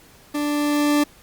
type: tone with level ramp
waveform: 40% pulse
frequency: 293.7 Hz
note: D4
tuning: in tune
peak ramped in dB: -21 to -14 dBFS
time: 0.34-1.04 s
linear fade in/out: 10 ms
effects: pink hiss -50 dBFS RMS until 1.22 s + Opus 48 kbps